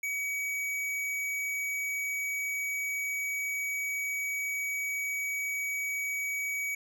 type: tone with hard clipping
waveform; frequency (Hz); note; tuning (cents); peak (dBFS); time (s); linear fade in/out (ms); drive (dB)
triangle; 2267; C#7; +38; -32; 0.03-6.75; 5; 17
effects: none